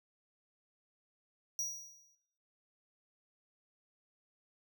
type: tone with exponential decay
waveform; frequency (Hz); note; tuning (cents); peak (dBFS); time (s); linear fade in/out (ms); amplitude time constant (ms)
square; 5780; F#8; -41; -32; 1.59-2.15; 1; 120
effects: noise-tail reverb RT60 0.7 s tail -18 dB re dry